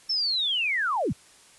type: linear sweep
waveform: sine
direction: down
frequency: 5410 to 69.3 Hz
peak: -23 dBFS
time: 0.09-1.13 s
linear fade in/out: 10 ms
effects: white hiss -54 dBFS RMS until 1.58 s + resampled to 24000 Hz